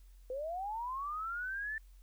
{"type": "linear sweep", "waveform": "sine", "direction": "up", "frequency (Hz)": [493.9, 1784], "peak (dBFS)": -36, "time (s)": [0.3, 1.78], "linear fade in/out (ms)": 2, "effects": ["added 45 Hz sine -54 dBFS peak until 2.02 s", "white hiss -72 dBFS RMS until 2.02 s"]}